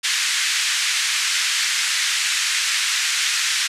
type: band-pass noise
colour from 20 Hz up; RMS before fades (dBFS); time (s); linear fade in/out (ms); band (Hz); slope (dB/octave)
pink; -21; 0.03-3.68; 20; 1700 to 8400; 24
effects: resampled to 32000 Hz